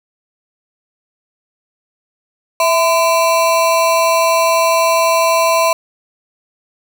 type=ring-modulated tone; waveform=square; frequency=838 Hz; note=G#5; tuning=15 cents sharp; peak=-8 dBFS; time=2.6-5.73 s; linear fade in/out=2 ms; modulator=180 Hz; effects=none